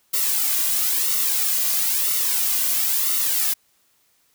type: noise with flanger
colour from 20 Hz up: blue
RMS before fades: -21 dBFS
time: 0.13-3.54 s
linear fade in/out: 10 ms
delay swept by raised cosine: 1.2 to 2.3 ms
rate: 1 Hz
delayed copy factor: -0.65
effects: white hiss -63 dBFS RMS until 4.34 s